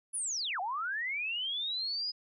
sine linear two-way sweep, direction down then up, 10360 to 698.5 to 5020 Hz, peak -32 dBFS, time 0.13-2.12 s, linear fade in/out 20 ms, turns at 0.6 s, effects none

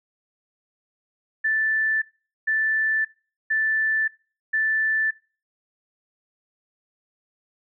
sine tone bursts, 1760 Hz, A6, in tune, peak -19 dBFS, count 4, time 1.44-5.11 s, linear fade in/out 10 ms, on 580 ms, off 450 ms, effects noise-tail reverb RT60 0.4 s tail -23 dB re dry

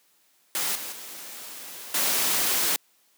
white noise with level steps, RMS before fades -27 / -35 / -40 / -24 dBFS, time 0.55-2.76 s, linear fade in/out 0 ms, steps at 0.75 / 0.92 / 1.94 s, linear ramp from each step 5 ms, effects white hiss -64 dBFS RMS until 3.17 s + high-pass 200 Hz 12 dB/octave

